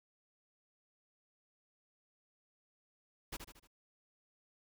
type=noise with echo; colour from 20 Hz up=pink; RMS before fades=-42 dBFS; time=3.32-3.37 s; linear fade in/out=10 ms; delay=76 ms; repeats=4; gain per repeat=-6 dB; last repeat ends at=3.674 s; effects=none